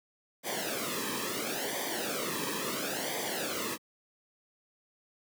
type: noise with flanger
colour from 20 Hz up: pink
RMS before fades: -34 dBFS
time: 0.43-3.78 s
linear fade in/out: 50 ms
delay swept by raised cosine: 0.73 to 1.42 ms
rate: 0.73 Hz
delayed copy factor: -0.75
effects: high-pass 200 Hz 12 dB/octave